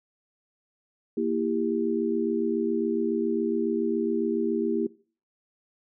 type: chord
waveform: sine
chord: E diminished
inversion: second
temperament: equal with one note detuned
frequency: 233.1 / 329.6 / 396.8 Hz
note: Bb3 / E4 / G4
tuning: 0 / 0 / +21 cents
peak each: -28 dBFS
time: 1.17-4.87 s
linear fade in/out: 5 ms
effects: noise-tail reverb RT60 0.4 s tail -20 dB re dry